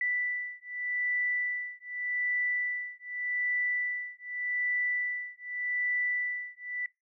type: beating tone pair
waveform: sine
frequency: 1975.5 / 1976.34 Hz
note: B6 / B6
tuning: 0 / +1 cents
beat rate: 0.84 Hz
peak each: -33 / -33 dBFS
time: 0.01-6.86 s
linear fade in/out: 2 ms
effects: noise-tail reverb RT60 0.2 s tail -21 dB re dry